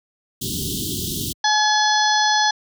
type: band-stop noise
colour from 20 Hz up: pink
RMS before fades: -24 dBFS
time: 0.41-1.33 s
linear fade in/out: 10 ms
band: 400 to 3000 Hz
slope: 96 dB/octave
type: harmonic tone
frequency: 850 Hz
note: G#5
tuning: 40 cents sharp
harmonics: 1 / 2 / 4 / 5 / 6 / 7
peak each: -18 / -21 / -24 / -25 / -26 / -26 dBFS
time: 1.44-2.51 s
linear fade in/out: 5 ms
effects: high-pass 80 Hz 12 dB/octave